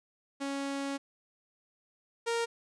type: tone pair in turn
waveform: sawtooth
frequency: 277.2 / 464.9 Hz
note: C#4 / A#4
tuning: 0 / -5 cents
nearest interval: major sixth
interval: 895 cents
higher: second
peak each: -29 / -25 dBFS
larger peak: second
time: 0.4-0.98 / 2.26-2.46 s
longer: first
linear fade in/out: 20 ms
effects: resampled to 22050 Hz

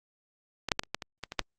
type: clicks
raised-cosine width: 0.2 ms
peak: -14 / -6 / -7 / -24 / -12 / -20 / -18 / -20 / -8 dBFS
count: 9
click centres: 0.687 / 0.718 / 0.794 / 0.835 / 0.946 / 1.022 / 1.237 / 1.321 / 1.393 s
effects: Opus 48 kbps

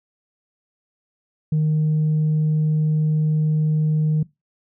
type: tone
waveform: sine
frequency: 154.4 Hz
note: D#3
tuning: 13 cents flat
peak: -14 dBFS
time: 1.52-4.23 s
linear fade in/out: 5 ms
effects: noise-tail reverb RT60 0.2 s tail -21 dB re dry + tanh soft clip ceiling -14 dBFS

